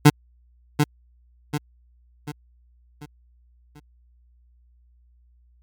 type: tone with echo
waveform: 25% pulse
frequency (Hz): 148.1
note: D3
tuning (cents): +15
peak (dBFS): -4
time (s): 0.05-0.1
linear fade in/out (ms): 10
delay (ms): 740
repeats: 5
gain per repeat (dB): -7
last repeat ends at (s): 3.8
effects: added 60 Hz sine -54 dBFS peak until 5.62 s + MP3 96 kbps